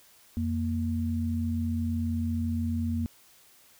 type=tone pair together; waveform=sine; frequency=87.31 / 233.1 Hz; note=F2 / A#3; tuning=0 / 0 cents; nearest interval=octave + perfect fourth; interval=1700 cents; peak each=-29 / -29 dBFS; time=0.37-3.06 s; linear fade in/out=0 ms; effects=white hiss -58 dBFS RMS until 3.79 s